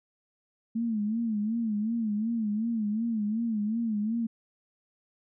sine tone with vibrato, 220 Hz, A3, in tune, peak -26 dBFS, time 0.75-4.27 s, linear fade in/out 10 ms, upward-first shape sine, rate 2.7 Hz, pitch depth 110 cents each way, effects none

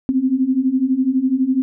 sine beating tone pair, 253.3 / 265.3 Hz, B3 / C4, +44 / +24 cents, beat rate 12 Hz, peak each -19 / -16 dBFS, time 0.09-1.62 s, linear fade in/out 0 ms, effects none

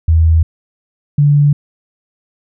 sine tone pair in turn, 81.1 / 145.13 Hz, E2 / D3, -28 / -20 cents, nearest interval minor seventh, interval 1008 cents, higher second, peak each -6 dBFS, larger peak neither, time 0.08-0.43 / 1.18-1.53 s, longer neither, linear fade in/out 5 ms, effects none

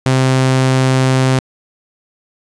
sawtooth tone, 130.81 Hz, C3, in tune, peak -6 dBFS, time 0.06-1.39 s, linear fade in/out 0 ms, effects resampled to 22050 Hz + 8-bit

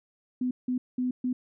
sine tone bursts at uneven times, 251.4 Hz, B3, 31 cents sharp, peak -25 dBFS, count 4, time 0.41-0.51 / 0.68-0.78 / 0.98-1.11 / 1.24-1.33 s, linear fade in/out 5 ms, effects none

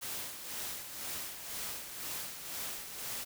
white noise with tremolo, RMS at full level -39 dBFS, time 0.01-3.25 s, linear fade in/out 20 ms, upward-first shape sine, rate 2 Hz, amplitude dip 55%, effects none

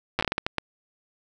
slowing click train, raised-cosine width 0.3 ms, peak -8 dBFS, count 10, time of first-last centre 0.19-0.583 s, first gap 8 ms, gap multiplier 1.4, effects none

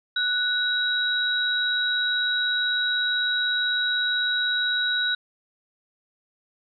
sine tone pair together, 1480 / 3854 Hz, F#6 / B7, 0 / -43 cents, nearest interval octave + perfect fourth, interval 1657 cents, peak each -24 dBFS, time 0.16-5.15 s, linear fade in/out 5 ms, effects none

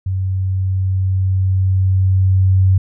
sine tone with level ramp, 94.5 Hz, F#2, 37 cents sharp, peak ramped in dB -16 to -8 dBFS, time 0.06-2.78 s, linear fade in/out 5 ms, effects none

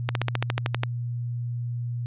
slowing click train, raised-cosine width 0.3 ms, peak -8 dBFS, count 11, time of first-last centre 0.09-0.834 s, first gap 62 ms, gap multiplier 1.04, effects added 120 Hz sine -27 dBFS peak until 2.06 s + resampled to 8000 Hz

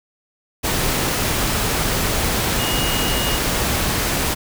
sine tone in noise, 2868 Hz, F7, 45 cents sharp, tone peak -25 dBFS, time 2.58-3.38 s, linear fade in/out 20 ms, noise pink, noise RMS -20 dBFS, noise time 0.63-4.35 s, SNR -8 dB, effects none

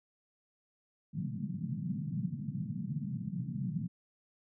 white band-pass noise, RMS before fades -37 dBFS, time 1.13-3.88 s, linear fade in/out 20 ms, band 120 to 210 Hz, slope 48 dB/octave, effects none

